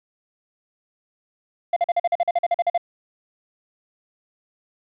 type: tone bursts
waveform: triangle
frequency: 693 Hz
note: F5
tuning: 14 cents flat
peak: -14 dBFS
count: 14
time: 1.73-2.778 s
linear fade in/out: 5 ms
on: 34 ms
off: 44 ms
effects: resampled to 8000 Hz + 8-bit